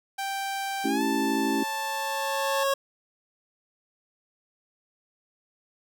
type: tone with pitch glide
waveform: sawtooth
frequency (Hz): 784 to 880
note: G5 to A5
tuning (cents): 0 to 0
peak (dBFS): -25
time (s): 0.18-2.64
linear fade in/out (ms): 10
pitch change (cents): +200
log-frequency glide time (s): 0.87-1.03
type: tone with exponential growth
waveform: 25% pulse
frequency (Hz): 549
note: C#5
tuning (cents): -17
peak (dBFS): -18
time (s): 0.62-2.74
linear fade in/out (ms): 5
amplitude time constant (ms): 460
type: chord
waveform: sine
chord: A dominant seventh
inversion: none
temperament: equal with one note detuned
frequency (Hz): 218.6 / 277.2 / 329.6 / 392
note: A3 / C#4 / E4 / G4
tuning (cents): -11 / 0 / 0 / 0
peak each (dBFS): -31 / -27 / -30 / -32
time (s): 0.84-1.64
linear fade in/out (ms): 10
effects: none